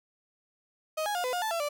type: tone with pitch steps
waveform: 35% pulse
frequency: 627 / 829 / 712 / 504 / 714 / 876 / 672 / 586 Hz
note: D#5 / G#5 / F5 / B4 / F5 / A5 / E5 / D5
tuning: +13 / -3 / +33 / +35 / +38 / -8 / +33 / -4 cents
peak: -27 dBFS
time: 0.97-1.69 s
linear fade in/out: 10 ms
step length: 90 ms
effects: none